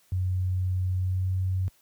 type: tone with pitch glide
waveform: sine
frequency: 92.2 to 93.33 Hz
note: F#2 to F#2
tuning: -6 to +15 cents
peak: -23 dBFS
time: 0.12-1.68 s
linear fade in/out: 0 ms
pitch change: +21 cents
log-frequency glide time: 0.97-1.29 s
effects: white hiss -63 dBFS RMS until 1.81 s + high-pass 60 Hz 12 dB/octave